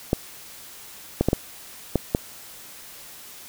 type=clicks; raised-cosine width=2 ms; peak=-5 dBFS; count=6; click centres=0.131 / 1.21 / 1.286 / 1.331 / 1.957 / 2.149 s; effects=white hiss -43 dBFS RMS until 3.48 s